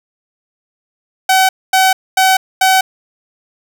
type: tone bursts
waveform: sawtooth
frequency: 758 Hz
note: F#5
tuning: 42 cents sharp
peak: -4 dBFS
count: 4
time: 1.29-2.81 s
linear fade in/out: 5 ms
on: 200 ms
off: 240 ms
effects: none